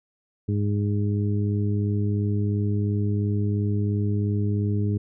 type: harmonic tone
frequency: 102.9 Hz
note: G#2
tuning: 16 cents flat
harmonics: 1 / 2 / 3 / 4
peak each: -22 / -28 / -32 / -34 dBFS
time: 0.48-4.98 s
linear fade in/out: 10 ms
effects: none